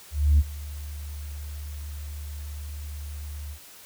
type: tone with ADSR envelope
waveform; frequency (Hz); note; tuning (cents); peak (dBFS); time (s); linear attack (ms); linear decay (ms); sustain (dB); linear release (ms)
sine; 73.42; D2; 0; -12; 0.11-3.59; 280; 37; -21; 79
effects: tanh soft clip ceiling -12 dBFS + white hiss -48 dBFS RMS until 3.85 s